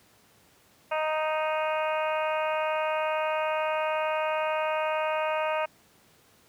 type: harmonic tone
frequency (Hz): 311.1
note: D#4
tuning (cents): 0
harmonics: 2 / 3 / 4 / 5 / 6 / 7 / 8 / 9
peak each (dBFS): -28 / -31 / -34 / -38 / -45 / -41 / -37 / -42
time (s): 0.91-5.66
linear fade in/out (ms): 10
effects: pink hiss -60 dBFS RMS until 6.48 s + high-pass 100 Hz 12 dB/octave